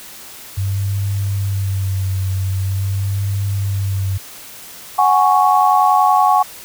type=tone with vibrato; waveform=sine; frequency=97.2 Hz; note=G2; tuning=14 cents flat; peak=-16 dBFS; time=0.57-4.18 s; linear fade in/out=10 ms; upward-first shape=sine; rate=0.44 Hz; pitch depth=41 cents each way
type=chord; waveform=sine; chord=F# suspended second; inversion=none; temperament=equal; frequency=740 / 830.6 / 1108.7 Hz; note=F#5 / G#5 / C#6; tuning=0 / 0 / 0 cents; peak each=-14 dBFS; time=4.98-6.43 s; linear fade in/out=10 ms
effects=white hiss -36 dBFS RMS until 6.64 s